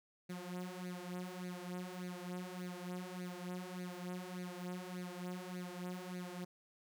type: tone with flanger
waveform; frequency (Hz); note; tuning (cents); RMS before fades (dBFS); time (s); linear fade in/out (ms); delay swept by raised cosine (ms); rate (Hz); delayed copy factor
sawtooth; 180.3; F#3; -45; -45; 0.29-6.45; 10; 0.46 to 5.46; 1.7; +0.75
effects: none